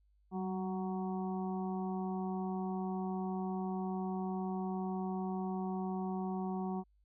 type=harmonic tone with a mistuned harmonic; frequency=186.2 Hz; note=F#3; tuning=11 cents sharp; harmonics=1 / 2 / 4 / 5 / 6; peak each=-36 / -42 / -43 / -48 / -52 dBFS; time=0.31-6.84 s; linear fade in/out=50 ms; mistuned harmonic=1; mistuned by=+33 cents; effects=added 50 Hz sine -67 dBFS peak until 7.04 s